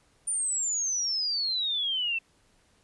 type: exponential sweep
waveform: sine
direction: down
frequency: 9360 to 2649 Hz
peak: -26 dBFS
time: 0.27-2.19 s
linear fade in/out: 10 ms
effects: pink hiss -65 dBFS RMS until 2.83 s + resampled to 24000 Hz